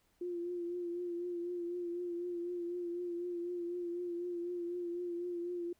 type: tone with vibrato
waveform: sine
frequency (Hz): 349.2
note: F4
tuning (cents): 0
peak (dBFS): -36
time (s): 0.21-5.73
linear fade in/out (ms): 5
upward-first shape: triangle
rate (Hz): 4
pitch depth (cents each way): 40
effects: pink hiss -74 dBFS RMS until 5.79 s